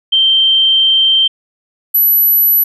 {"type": "tone pair in turn", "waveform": "sine", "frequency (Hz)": [3136, 11840], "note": ["G7", "F#9"], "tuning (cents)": [0, 0], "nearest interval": "octave + major seventh", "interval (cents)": 2300, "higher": "second", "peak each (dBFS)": -7, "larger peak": "neither", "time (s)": [[0.12, 1.28], [1.94, 2.64]], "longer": "first", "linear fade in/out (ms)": 10, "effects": []}